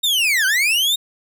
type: linear two-way sweep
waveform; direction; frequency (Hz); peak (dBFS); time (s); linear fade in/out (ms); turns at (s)
40% pulse; down then up; 3745 to 1484 to 3745; -14; 0.03-0.96; 10; 0.46
effects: none